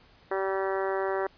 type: harmonic tone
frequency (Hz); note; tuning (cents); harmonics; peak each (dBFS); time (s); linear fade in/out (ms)
192.7; G3; -29; 2 / 3 / 4 / 5 / 6 / 7 / 8 / 9 / 10; -29 / -33 / -35 / -37 / -39 / -40 / -41 / -42 / -43; 0.31-1.27; 5
effects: pink hiss -58 dBFS RMS until 1.37 s + resampled to 11025 Hz

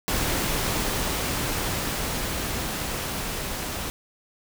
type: noise with level ramp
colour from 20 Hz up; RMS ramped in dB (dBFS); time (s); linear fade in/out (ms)
pink; -25 to -31; 0.08-3.9; 0
effects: none

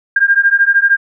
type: beating tone pair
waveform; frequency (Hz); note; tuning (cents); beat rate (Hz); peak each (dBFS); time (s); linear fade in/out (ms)
sine; 1600 / 1613; G6 / G6; +35 / +49; 13; -11; 0.16-0.97; 5
effects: none

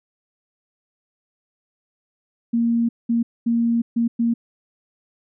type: tone bursts at uneven times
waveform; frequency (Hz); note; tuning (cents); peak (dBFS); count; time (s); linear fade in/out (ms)
sine; 233.1; A#3; 0; -16; 5; 2.53-2.89 / 3.09-3.23 / 3.46-3.82 / 3.96-4.08 / 4.19-4.34; 10
effects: none

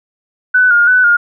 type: tone with vibrato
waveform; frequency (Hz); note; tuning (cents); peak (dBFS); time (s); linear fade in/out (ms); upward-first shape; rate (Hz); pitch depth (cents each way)
sine; 1458; F#6; -26; -6; 0.54-1.17; 10; square; 3; 46
effects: none

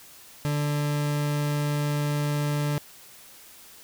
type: tone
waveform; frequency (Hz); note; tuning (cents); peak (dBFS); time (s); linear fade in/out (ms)
40% pulse; 146.83; D3; 0; -23; 0.45-2.78; 0
effects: white hiss -49 dBFS RMS until 3.83 s

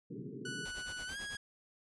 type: band-pass noise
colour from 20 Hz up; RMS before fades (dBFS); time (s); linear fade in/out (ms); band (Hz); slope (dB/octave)
pink; -45; 0.1-0.66; 10; 120 to 450; 96
type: tone with pitch glide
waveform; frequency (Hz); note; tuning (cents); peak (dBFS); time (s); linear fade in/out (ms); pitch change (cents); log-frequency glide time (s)
sawtooth; 1480 to 1651.7; F#6 to G#6; 0 to -10; -37; 0.45-1.37; 5; +190; 1.06-1.18
type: noise with tremolo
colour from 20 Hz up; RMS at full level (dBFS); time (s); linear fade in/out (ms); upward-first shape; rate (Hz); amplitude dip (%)
pink; -48; 0.65-1.36; 2; sine; 9.1; 85
effects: resampled to 24000 Hz

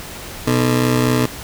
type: ring-modulated tone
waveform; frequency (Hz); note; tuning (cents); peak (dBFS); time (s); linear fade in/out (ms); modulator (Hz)
25% pulse; 186.4; F#3; +13; -7; 0.47-1.26; 5; 61
effects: pink hiss -32 dBFS RMS until 1.43 s

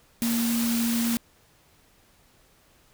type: tone in noise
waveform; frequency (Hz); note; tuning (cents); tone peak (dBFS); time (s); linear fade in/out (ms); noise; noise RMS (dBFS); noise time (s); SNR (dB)
sine; 233.1; A#3; 0; -23; 0.22-1.17; 0; white; -31; 0.22-1.17; +5
effects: pink hiss -60 dBFS RMS until 2.93 s

